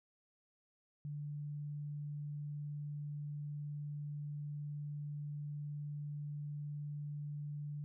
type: tone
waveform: sine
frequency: 146.83 Hz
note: D3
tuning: in tune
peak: -40 dBFS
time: 1.05-7.84 s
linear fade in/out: 0 ms
effects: none